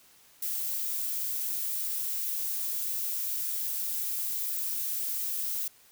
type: noise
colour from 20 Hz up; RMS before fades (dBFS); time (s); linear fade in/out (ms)
violet; -32; 0.42-5.68; 5
effects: white hiss -59 dBFS RMS until 5.91 s